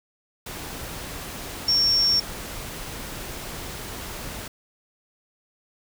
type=tone in noise; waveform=sine; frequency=5490 Hz; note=F8; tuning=31 cents flat; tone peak=-17 dBFS; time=1.68-2.2 s; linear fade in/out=5 ms; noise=pink; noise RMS=-35 dBFS; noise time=0.46-4.48 s; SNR=+15 dB; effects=none